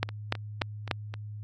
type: two click trains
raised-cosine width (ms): 0.3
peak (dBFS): -22 / -9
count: 5 / 4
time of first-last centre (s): 0.09-1.14 / 0.03-0.912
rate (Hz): 3.81 / 3.4
effects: added 105 Hz sine -37 dBFS peak until 1.43 s + AAC 32 kbps